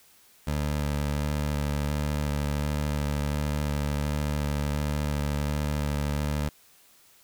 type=tone with vibrato; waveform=20% pulse; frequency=73.42 Hz; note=D2; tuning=in tune; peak=-21 dBFS; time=0.47-6.49 s; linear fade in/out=5 ms; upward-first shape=square; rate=1.4 Hz; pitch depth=15 cents each way; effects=white hiss -58 dBFS RMS until 7.23 s